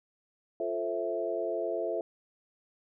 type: chord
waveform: sine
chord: F major seventh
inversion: none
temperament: equal with one note detuned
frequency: 349.2 / 440 / 528.1 / 659.3 Hz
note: F4 / A4 / C5 / E5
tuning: 0 / 0 / +16 / 0 cents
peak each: -36 / -35 / -37 / -33 dBFS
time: 0.6-2.01 s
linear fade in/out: 2 ms
effects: none